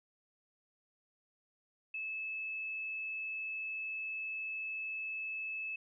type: tone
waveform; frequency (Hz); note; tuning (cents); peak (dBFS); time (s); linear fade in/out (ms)
sine; 2607; E7; -20; -37; 1.94-5.76; 5
effects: none